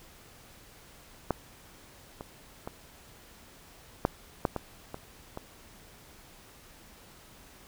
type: clicks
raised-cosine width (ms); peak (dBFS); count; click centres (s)
1; -12 / -25 / -22 / -9 / -11 / -17 / -23 / -23; 8; 1.307 / 2.209 / 2.675 / 4.051 / 4.452 / 4.563 / 4.944 / 5.374
effects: pink hiss -54 dBFS RMS until 7.67 s